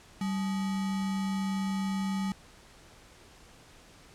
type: tone with sample-and-hold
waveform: sine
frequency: 193.4 Hz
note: G3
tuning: 23 cents flat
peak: -28 dBFS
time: 0.21-2.32 s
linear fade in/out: 2 ms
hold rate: 1050 Hz
effects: pink hiss -55 dBFS RMS until 4.14 s + low-pass 9000 Hz 12 dB/octave